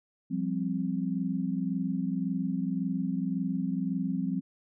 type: chord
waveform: sine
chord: F suspended second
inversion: none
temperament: just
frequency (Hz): 174.61 / 196.44 / 261.9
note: F3 / G3 / C4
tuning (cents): 0 / +4 / +2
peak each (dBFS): -32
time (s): 0.3-4.41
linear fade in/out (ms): 20
effects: none